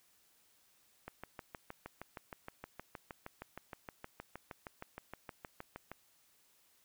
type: click train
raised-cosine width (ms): 0.5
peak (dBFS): -29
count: 32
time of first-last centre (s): 1.08-5.916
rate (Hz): 6.41
effects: white hiss -70 dBFS RMS until 6.84 s